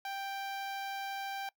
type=tone with notch filter; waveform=sawtooth; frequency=786 Hz; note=G5; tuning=4 cents sharp; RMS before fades=-39 dBFS; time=0.05-1.49 s; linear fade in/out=2 ms; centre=8600 Hz; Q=0.96; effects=noise-tail reverb RT60 0.1 s tail -23 dB re dry